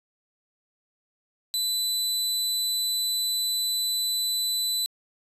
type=tone; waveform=sawtooth; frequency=4000 Hz; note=B7; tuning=21 cents sharp; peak=-21 dBFS; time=1.54-4.86 s; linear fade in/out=0 ms; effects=resampled to 32000 Hz